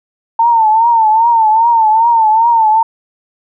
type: tone with vibrato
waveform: sine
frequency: 901 Hz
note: A5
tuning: 41 cents sharp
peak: -6 dBFS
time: 0.39-2.83 s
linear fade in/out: 5 ms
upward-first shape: triangle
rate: 2.5 Hz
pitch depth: 100 cents each way
effects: none